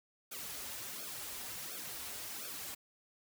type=noise with flanger; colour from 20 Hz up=white; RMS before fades=-44 dBFS; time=0.31-2.75 s; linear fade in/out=10 ms; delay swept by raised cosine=1 to 6.4 ms; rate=1.4 Hz; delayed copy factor=-1; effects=none